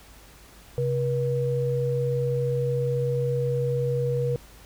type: tone pair together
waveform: sine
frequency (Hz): 133.14 / 480.8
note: C3 / B4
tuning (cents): +31 / -46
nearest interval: octave + minor seventh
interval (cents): 2223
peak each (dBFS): -25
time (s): 0.78-4.36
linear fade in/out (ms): 0
effects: added 52 Hz sine -51 dBFS peak until 4.65 s + pink hiss -51 dBFS RMS until 4.65 s